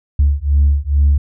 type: beating tone pair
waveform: sine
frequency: 70.4 / 72.7 Hz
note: C#2 / D2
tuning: +27 / -17 cents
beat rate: 2.3 Hz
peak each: -12 dBFS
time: 0.19-1.18 s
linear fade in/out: 5 ms
effects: tanh soft clip ceiling -5 dBFS